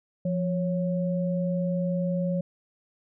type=tone pair together; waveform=sine; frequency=174.3 / 551.8 Hz; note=F3 / C#5; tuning=-3 / -8 cents; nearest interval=octave + minor sixth; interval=1995 cents; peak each=-25 / -30 dBFS; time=0.25-2.41 s; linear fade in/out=5 ms; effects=none